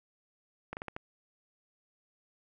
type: slowing click train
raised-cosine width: 0.5 ms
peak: -23 dBFS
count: 5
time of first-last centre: 0.73-0.965 s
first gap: 39 ms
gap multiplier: 1.28
effects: none